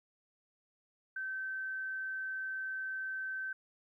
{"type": "tone", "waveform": "sine", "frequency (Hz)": 1543, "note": "G6", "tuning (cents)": -28, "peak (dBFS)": -36, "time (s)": [1.16, 3.53], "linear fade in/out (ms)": 5, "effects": ["13-bit"]}